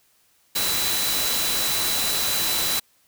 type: tone in noise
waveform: sine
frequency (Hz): 3976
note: B7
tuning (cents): +11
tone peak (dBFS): -27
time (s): 0.55-2.8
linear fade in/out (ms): 10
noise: white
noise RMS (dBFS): -24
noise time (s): 0.55-2.8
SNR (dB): -6
effects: white hiss -62 dBFS RMS until 3.07 s